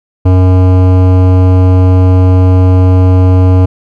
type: tone with hard clipping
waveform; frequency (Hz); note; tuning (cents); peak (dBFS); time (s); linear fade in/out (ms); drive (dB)
sine; 92.2; F#2; -6; -5; 0.25-3.66; 10; 16
effects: none